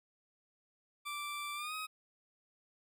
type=tone with pitch glide; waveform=20% pulse; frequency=1172 to 1263.4 Hz; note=D6 to D#6; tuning=-4 to +26 cents; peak=-34 dBFS; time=1.05-1.87 s; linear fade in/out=20 ms; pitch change=+130 cents; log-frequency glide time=1.55-1.75 s; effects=none